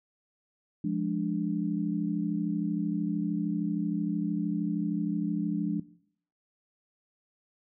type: chord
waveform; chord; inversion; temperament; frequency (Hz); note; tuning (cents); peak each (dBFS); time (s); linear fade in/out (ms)
sine; D diminished; first; equal; 174.61 / 207.7 / 293.7; F3 / Ab3 / D4; 0 / 0 / 0; -31; 0.84-5.8; 5
effects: noise-tail reverb RT60 0.6 s tail -18 dB re dry